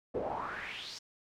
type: noise with band-pass filter sweep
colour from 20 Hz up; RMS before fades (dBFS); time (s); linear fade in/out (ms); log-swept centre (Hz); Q
brown; -39; 0.14-0.99; 10; 460 to 5600; 4.6
effects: none